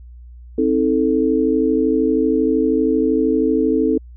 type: chord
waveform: sine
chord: A diminished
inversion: first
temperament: just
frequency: 264 / 316.8 / 440 Hz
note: C4 / Eb4 / A4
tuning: +16 / +31 / 0 cents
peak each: -18 dBFS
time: 0.58-3.98 s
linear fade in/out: 5 ms
effects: added 60 Hz sine -36 dBFS peak until 4.16 s